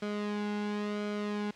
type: tone with flanger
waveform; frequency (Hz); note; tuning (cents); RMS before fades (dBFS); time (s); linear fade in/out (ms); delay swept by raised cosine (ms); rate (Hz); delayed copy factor
sawtooth; 207.7; G#3; 0; -34; 0.02-1.51; 5; 1.1 to 1.69; 0.96; -0.6
effects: white hiss -54 dBFS RMS until 1.55 s + low-pass 4000 Hz 12 dB/octave